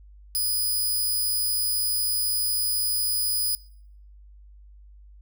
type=tone; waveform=5% pulse; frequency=4978 Hz; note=D#8; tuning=in tune; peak=-16 dBFS; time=0.35-3.55 s; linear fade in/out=0 ms; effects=noise-tail reverb RT60 0.7 s tail -24 dB re dry + added 50 Hz sine -46 dBFS peak until 5.21 s

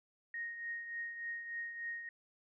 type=tone with tremolo; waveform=sine; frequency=1865 Hz; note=A#6; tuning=in tune; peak=-37 dBFS; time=0.34-2.09 s; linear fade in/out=2 ms; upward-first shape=triangle; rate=3.4 Hz; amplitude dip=60%; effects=none

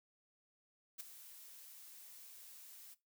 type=noise with ADSR envelope; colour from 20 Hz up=blue; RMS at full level=-43 dBFS; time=0.98-2.95 s; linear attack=22 ms; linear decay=11 ms; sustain=-13 dB; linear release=21 ms; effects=noise-tail reverb RT60 0.2 s tail -17 dB re dry

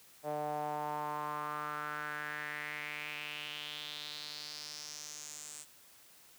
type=tone with band-pass filter sweep; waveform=sawtooth; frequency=149.5 Hz; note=D3; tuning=31 cents sharp; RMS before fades=-41 dBFS; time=0.23-5.66 s; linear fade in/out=50 ms; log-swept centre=640 to 8100 Hz; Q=4.2; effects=white hiss -60 dBFS RMS until 6.38 s + high-pass 60 Hz 12 dB/octave

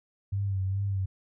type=tone with vibrato; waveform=sine; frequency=97.3 Hz; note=G2; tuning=12 cents flat; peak=-26 dBFS; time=0.32-1.06 s; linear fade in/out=10 ms; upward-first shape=sine; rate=2.4 Hz; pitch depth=47 cents each way; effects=none

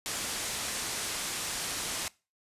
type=low-pass noise; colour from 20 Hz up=white; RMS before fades=-35 dBFS; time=0.06-2.08 s; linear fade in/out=0 ms; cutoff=10000 Hz; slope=24 dB/octave; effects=noise-tail reverb RT60 0.3 s tail -22 dB re dry + resampled to 32000 Hz

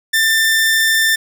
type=tone; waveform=sawtooth; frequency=1786 Hz; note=A6; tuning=25 cents sharp; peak=-8 dBFS; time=0.13-1.16 s; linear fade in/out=10 ms; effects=none

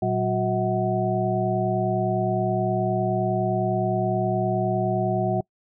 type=tone cluster; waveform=sine; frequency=118.6 / 188.3 / 366 / 642 / 742 Hz; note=A#2 / F#3 / F#4 / E5 / F#5; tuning=+30 / +31 / -19 / -46 / +5 cents; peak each=-27 dBFS; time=0.02-5.41 s; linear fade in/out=5 ms; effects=noise-tail reverb RT60 0.1 s tail -25 dB re dry

